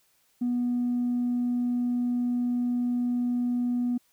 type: tone with tanh clipping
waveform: triangle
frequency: 244.1 Hz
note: B3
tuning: 20 cents flat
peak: -24 dBFS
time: 0.41-3.98 s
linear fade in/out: 10 ms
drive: 5 dB
effects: white hiss -67 dBFS RMS until 4.12 s